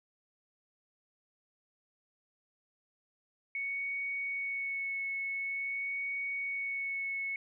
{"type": "tone with vibrato", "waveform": "sine", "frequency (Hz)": 2217, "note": "C#7", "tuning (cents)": 0, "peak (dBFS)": -33, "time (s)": [3.55, 7.36], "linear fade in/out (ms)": 2, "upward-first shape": "sine", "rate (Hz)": 0.47, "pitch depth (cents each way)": 13, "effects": []}